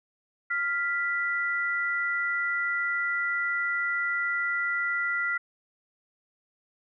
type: tone pair together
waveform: sine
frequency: 1396.9 / 1975.5 Hz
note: F6 / B6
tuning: 0 / 0 cents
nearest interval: tritone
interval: 600 cents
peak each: -28 dBFS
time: 0.5-5.38 s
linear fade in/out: 10 ms
effects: none